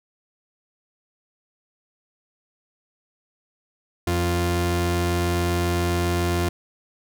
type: tone pair together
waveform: sawtooth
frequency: 87.31 / 174.62 Hz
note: F2 / F3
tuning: 0 / 0 cents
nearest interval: octave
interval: 1200 cents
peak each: -18 dBFS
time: 4.07-6.49 s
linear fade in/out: 5 ms
effects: none